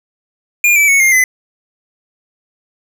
square tone with pitch steps, 2416 / 2312 / 2213 / 2118 / 2027 Hz, D7 / D7 / C#7 / C7 / B6, +48 / -28 / -3 / +21 / +45 cents, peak -8 dBFS, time 0.64-1.24 s, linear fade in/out 2 ms, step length 120 ms, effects none

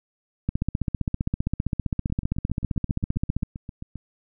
two click trains, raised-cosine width 5 ms, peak -22 / -11 dBFS, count 15 / 46, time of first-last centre 2.1-3.957 / 0.49-3.431 s, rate 7.54 / 15.3 Hz, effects none

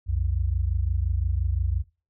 sine tone pair together, 61.9 / 87.67 Hz, B1 / F2, +5 / +7 cents, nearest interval tritone, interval 602 cents, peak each -25 dBFS, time 0.06-1.84 s, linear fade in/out 50 ms, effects noise-tail reverb RT60 0.3 s tail -17 dB re dry

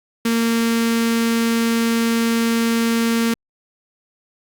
sawtooth tone with notch filter, 230 Hz, A#3, 23 cents flat, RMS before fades -18 dBFS, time 0.25-3.34 s, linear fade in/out 5 ms, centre 730 Hz, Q 1.1, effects Opus 48 kbps

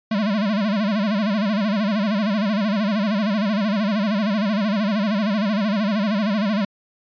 square tone with vibrato, 207.7 Hz, G#3, in tune, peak -19 dBFS, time 0.11-6.65 s, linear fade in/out 5 ms, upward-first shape sine, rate 13 Hz, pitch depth 140 cents each way, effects resampled to 11025 Hz

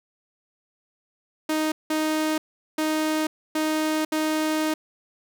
sawtooth tone bursts at uneven times, 311.1 Hz, D#4, in tune, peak -18 dBFS, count 5, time 1.49-1.72 / 1.9-2.38 / 2.78-3.27 / 3.55-4.05 / 4.12-4.74 s, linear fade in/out 5 ms, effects none

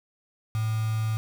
sine tone with quantisation, 110 Hz, A2, in tune, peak -24 dBFS, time 0.55-1.17 s, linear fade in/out 0 ms, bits 6, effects none

